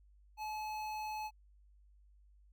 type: tone with notch filter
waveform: square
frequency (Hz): 858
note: A5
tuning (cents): -44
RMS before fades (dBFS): -41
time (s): 0.37-1.31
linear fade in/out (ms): 50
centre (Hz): 9300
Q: 0.88
effects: added 50 Hz sine -61 dBFS peak until 2.52 s